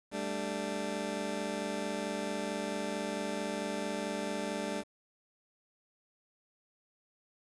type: chord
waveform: 20% pulse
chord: G suspended second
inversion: none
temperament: just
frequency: 196 / 220.5 / 294 Hz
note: G3 / A3 / D4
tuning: 0 / +4 / +2 cents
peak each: -34 dBFS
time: 0.11-4.84 s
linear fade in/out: 50 ms
effects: resampled to 22050 Hz + 9-bit